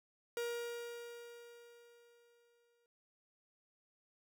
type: tone with exponential decay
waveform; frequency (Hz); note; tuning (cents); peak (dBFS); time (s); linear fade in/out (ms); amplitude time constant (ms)
45% pulse; 473.4; A#4; +27; -36; 0.37-2.86; 1; 540
effects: none